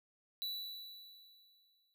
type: tone with exponential decay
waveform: square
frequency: 3951 Hz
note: B7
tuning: in tune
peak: -37 dBFS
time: 0.42-1.94 s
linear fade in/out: 0 ms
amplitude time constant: 330 ms
effects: none